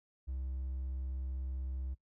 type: tone with hard clipping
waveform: triangle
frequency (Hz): 65.41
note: C2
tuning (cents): 0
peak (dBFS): -37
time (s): 0.27-1.95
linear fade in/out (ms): 20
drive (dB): 5
effects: noise-tail reverb RT60 0.1 s tail -20 dB re dry